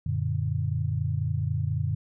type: chord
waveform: sine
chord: Gb augmented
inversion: none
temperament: equal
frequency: 92.5 / 116.54 / 146.83 Hz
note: Gb2 / Bb2 / D3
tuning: 0 / 0 / 0 cents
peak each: -29 dBFS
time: 0.06-1.95 s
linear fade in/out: 5 ms
effects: none